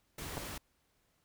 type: noise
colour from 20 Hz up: pink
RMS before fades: -43 dBFS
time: 0.18-0.58 s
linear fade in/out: 5 ms
type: clicks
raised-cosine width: 1 ms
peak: -25 dBFS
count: 2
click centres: 0.371 / 0.378 s
effects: pink hiss -75 dBFS RMS until 1.24 s